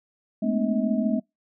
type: tone cluster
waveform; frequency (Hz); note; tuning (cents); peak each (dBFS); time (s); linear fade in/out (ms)
sine; 211.8 / 225.7 / 252.1 / 296.7 / 638; G#3 / A3 / B3 / D4 / D#5; +34 / +44 / +36 / +18 / +43; -25 / -27 / -26 / -32 / -31; 0.42-1.2; 10
effects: noise-tail reverb RT60 0.2 s tail -26 dB re dry